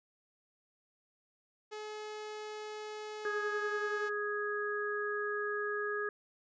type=tone; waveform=sawtooth; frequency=425.8 Hz; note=G#4; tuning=43 cents sharp; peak=-37 dBFS; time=1.71-4.1 s; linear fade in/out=20 ms
type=harmonic tone; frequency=415.3 Hz; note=G#4; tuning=in tune; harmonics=1 / 3 / 4; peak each=-36 / -40 / -37 dBFS; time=3.25-6.09 s; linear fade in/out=2 ms
effects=resampled to 16000 Hz